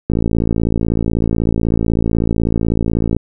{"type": "click train", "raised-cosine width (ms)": 3, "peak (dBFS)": -3, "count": 173, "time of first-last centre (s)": [0.1, 3.166], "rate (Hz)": 56.1, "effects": []}